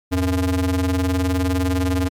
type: ring-modulated tone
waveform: square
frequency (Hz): 93.9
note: F#2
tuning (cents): +26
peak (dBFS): -15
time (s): 0.11-2.09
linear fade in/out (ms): 20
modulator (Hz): 178
effects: MP3 96 kbps